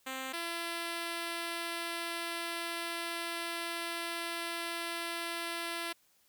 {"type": "tone pair in turn", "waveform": "5% pulse", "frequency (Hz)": [263, 338.1], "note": ["C4", "E4"], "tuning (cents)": [9, 44], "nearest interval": "major third", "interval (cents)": 435, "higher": "second", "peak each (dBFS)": [-26, -24], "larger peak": "second", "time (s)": [[0.06, 0.33], [0.33, 5.93]], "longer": "second", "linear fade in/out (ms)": 10, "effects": ["white hiss -69 dBFS RMS until 6.28 s"]}